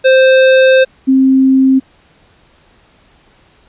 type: tone pair in turn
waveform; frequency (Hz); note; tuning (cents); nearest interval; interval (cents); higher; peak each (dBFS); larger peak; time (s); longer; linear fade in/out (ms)
square / sine; 523.3 / 264.8; C5 / C4; 0 / +21; octave; 1179; first; -5; neither; 0.04-0.85 / 1.07-1.8; first; 20
effects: pink hiss -49 dBFS RMS until 3.68 s + resampled to 8000 Hz